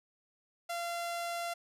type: tone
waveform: sawtooth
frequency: 687 Hz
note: F5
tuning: 29 cents flat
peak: -31 dBFS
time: 0.69-1.54 s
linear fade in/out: 10 ms
effects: resampled to 32000 Hz